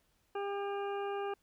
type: harmonic tone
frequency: 401 Hz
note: G4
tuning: 39 cents sharp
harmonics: 1 / 2 / 3 / 4 / 6 / 7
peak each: -36 / -40 / -45 / -49 / -54 / -53 dBFS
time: 0.35-1.34 s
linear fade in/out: 5 ms
effects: pink hiss -74 dBFS RMS until 1.42 s